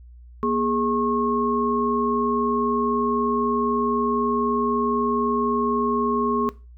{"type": "tone cluster", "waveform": "sine", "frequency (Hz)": [238.5, 414.6, 1087], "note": ["A#3", "G#4", "C#6"], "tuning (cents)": [40, -3, -34], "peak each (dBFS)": -24, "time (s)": [0.43, 6.49], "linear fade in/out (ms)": 0, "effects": ["noise-tail reverb RT60 0.3 s tail -18 dB re dry", "added 60 Hz sine -42 dBFS peak until 6.77 s"]}